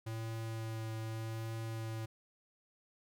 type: tone with vibrato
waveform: square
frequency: 112 Hz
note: A2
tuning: 31 cents sharp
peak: -39 dBFS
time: 0.06-2.06 s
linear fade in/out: 10 ms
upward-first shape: triangle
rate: 0.84 Hz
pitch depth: 15 cents each way
effects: none